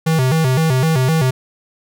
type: tone with vibrato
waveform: square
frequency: 144.3 Hz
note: D3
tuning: 30 cents flat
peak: -13 dBFS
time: 0.06-1.31 s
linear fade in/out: 10 ms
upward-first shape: square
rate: 3.9 Hz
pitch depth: 190 cents each way
effects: none